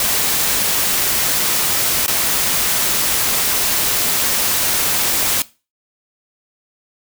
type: noise with dropouts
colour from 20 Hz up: white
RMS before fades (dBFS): -17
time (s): 0-5.42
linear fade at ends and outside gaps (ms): 1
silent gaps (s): 2.063-2.08
effects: noise-tail reverb RT60 0.3 s tail -19 dB re dry